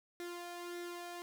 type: tone with flanger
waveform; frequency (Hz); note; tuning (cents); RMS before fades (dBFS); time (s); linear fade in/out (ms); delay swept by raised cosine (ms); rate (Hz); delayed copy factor
sawtooth; 349.2; F4; 0; -45; 0.2-1.22; 0; 0.52 to 1.27; 1.7; +0.55
effects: none